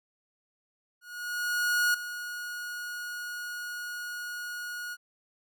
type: tone with ADSR envelope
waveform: 45% pulse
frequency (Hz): 1446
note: F#6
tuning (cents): -40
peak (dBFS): -22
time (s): 1.01-4.97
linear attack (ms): 930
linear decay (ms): 6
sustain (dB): -13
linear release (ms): 44
effects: none